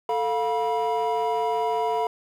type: tone cluster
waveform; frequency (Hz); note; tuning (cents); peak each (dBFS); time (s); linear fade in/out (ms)
triangle; 442.4 / 704 / 971; A4 / F5 / B5; +9 / +14 / -30; -24; 0.09-2.07; 2
effects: tanh soft clip ceiling -13 dBFS + 9-bit